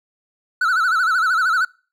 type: tone with vibrato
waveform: triangle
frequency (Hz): 1400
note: F6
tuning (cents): +4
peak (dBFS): -13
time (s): 0.61-1.65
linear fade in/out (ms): 5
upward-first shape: sine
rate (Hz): 13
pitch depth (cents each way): 140
effects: noise-tail reverb RT60 0.4 s tail -26 dB re dry